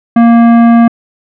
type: tone with tanh clipping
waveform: sine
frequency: 233.1 Hz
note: A#3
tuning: in tune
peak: -4 dBFS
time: 0.16-0.88 s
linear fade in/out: 5 ms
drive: 17 dB
effects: low-pass 2000 Hz 12 dB/octave